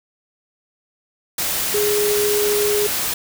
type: tone in noise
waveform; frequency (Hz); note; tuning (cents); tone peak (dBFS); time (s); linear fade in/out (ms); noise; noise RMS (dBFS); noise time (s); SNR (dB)
sine; 415.2; G#4; 0; -17; 1.74-2.87; 5; white; -22; 1.38-3.14; +2
effects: none